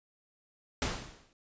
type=noise with exponential decay; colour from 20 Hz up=pink; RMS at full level=-29 dBFS; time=0.82-1.33 s; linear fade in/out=1 ms; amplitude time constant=110 ms; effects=resampled to 16000 Hz